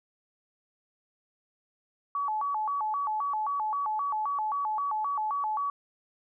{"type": "tone with vibrato", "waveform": "sine", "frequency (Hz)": 987.8, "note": "B5", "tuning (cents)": 0, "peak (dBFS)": -27, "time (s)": [2.15, 5.7], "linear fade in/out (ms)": 2, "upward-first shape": "square", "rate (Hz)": 3.8, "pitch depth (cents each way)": 240, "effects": []}